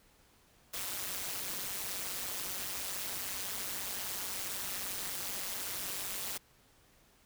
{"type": "noise with amplitude modulation", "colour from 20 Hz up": "white", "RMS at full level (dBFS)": -35, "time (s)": [0.73, 6.38], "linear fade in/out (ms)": 10, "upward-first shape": "sine", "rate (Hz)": 192, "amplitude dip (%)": 85, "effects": ["pink hiss -65 dBFS RMS until 7.25 s"]}